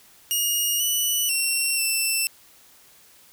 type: tone with pitch steps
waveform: 10% pulse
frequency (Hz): 2864 / 2964 / 2723 / 2675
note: F7 / F#7 / F7 / E7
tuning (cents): +43 / +2 / -44 / +25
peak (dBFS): -13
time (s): 0.31-2.27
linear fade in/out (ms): 0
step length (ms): 490
effects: white hiss -53 dBFS RMS until 3.32 s